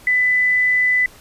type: tone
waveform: sine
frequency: 1998 Hz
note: B6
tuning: 20 cents sharp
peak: -13 dBFS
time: 0.07-1.06 s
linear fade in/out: 2 ms
effects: pink hiss -45 dBFS RMS until 1.2 s + resampled to 32000 Hz